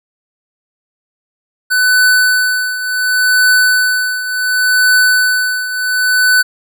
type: tone with tremolo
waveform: square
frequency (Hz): 1500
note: F#6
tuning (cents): +23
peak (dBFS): -7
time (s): 1.7-6.43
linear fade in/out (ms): 20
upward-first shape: triangle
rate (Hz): 0.69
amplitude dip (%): 75
effects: none